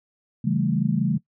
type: chord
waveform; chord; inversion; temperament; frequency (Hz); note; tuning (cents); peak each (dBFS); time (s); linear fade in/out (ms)
sine; A dominant seventh; first; equal; 138.59 / 164.81 / 196 / 220; C#3 / E3 / G3 / A3; 0 / 0 / 0 / 0; -25; 0.44-1.18; 10
effects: noise-tail reverb RT60 0.1 s tail -19 dB re dry